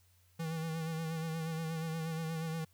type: tone with vibrato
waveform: square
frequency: 161.9 Hz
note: E3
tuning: 31 cents flat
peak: -36 dBFS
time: 0.39-2.65 s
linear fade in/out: 10 ms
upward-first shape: sine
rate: 8.4 Hz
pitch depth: 38 cents each way
effects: added 90 Hz sine -66 dBFS peak until 2.73 s + white hiss -71 dBFS RMS until 2.73 s